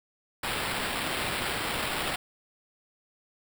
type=noise with sample-and-hold; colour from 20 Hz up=white; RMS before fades=-31 dBFS; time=0.43-2.16 s; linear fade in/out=5 ms; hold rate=6300 Hz; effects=none